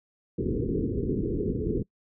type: low-pass noise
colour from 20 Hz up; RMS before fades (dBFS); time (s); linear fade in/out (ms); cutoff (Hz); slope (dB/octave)
white; -28; 0.38-1.83; 10; 460; 96
effects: noise-tail reverb RT60 0.1 s tail -23 dB re dry